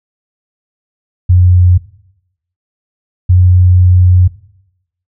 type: tone pair in turn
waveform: sine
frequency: 89.8 / 90.53 Hz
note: F2 / F#2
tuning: +49 / -37 cents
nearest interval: unison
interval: 14 cents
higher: second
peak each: -3 dBFS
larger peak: neither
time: 1.29-1.78 / 3.29-4.28 s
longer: second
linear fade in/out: 10 ms
effects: noise-tail reverb RT60 0.8 s tail -18 dB re dry